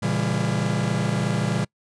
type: chord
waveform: 45% pulse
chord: A# diminished seventh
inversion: none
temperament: just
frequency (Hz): 116.54 / 139.85 / 167.82 / 201.4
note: A#2 / C#3 / E3 / G3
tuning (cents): 0 / +16 / +31 / +47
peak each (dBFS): -27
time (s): 0.02-1.65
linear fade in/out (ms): 10
effects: noise-tail reverb RT60 0.1 s tail -25 dB re dry + resampled to 22050 Hz